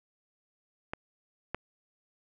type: clicks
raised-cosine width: 0.5 ms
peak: -19 / -17 dBFS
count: 2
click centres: 0.935 / 1.546 s
effects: none